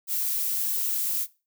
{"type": "noise", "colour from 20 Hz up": "violet", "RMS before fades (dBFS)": -27, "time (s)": [0.07, 1.27], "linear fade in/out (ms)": 50, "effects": ["noise-tail reverb RT60 0.3 s tail -20 dB re dry"]}